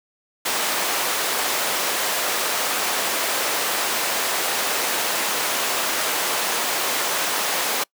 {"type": "high-pass noise", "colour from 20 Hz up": "pink", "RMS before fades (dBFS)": -23, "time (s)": [0.45, 7.84], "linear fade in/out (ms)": 10, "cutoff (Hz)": 540, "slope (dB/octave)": 12, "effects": ["noise-tail reverb RT60 0.1 s tail -26 dB re dry"]}